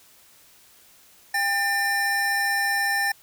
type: tone pair together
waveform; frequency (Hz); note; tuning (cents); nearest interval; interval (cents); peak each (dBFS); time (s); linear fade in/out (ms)
square; 799 / 1792.4; G5 / A6; +33 / +32; octave + major second; 1399; -28 / -23; 1.34-3.12; 5
effects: white hiss -54 dBFS RMS until 3.22 s